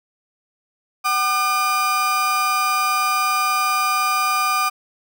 35% pulse tone pair together, 757.5 / 1206 Hz, F#5 / D6, +40 / +46 cents, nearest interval minor sixth, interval 806 cents, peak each -24 / -16 dBFS, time 1.04-4.7 s, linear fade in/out 20 ms, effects none

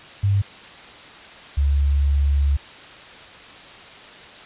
sine tone pair in turn, 99.7 / 70.5 Hz, G2 / C#2, +30 / +30 cents, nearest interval tritone, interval 600 cents, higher first, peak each -15 dBFS, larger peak neither, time 0.23-0.42 / 1.57-2.57 s, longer second, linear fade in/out 10 ms, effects white hiss -41 dBFS RMS until 4.45 s + resampled to 8000 Hz

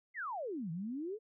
sine exponential two-way sweep, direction down then up, 2140 to 156.1 to 456.8 Hz, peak -37 dBFS, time 0.14-1.19 s, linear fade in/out 50 ms, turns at 0.71 s, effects none

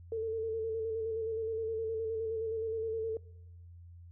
sine tone with vibrato, 446 Hz, A4, 23 cents sharp, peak -32 dBFS, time 0.12-3.17 s, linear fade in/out 2 ms, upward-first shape square, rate 9.6 Hz, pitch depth 27 cents each way, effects noise-tail reverb RT60 1.0 s tail -25 dB re dry + added 86 Hz sine -49 dBFS peak until 4.11 s

